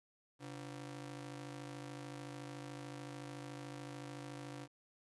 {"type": "ring-modulated tone", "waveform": "sawtooth", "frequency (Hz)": 211.1, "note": "G#3", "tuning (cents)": 29, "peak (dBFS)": -39, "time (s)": [0.39, 4.68], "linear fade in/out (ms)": 50, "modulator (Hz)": 78.7, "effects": ["resampled to 24000 Hz", "12-bit"]}